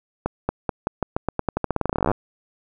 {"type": "accelerating click train", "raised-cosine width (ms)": 1, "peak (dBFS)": -7, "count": 28, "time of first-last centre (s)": [0.26, 2.116], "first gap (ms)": 230, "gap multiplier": 0.88, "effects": []}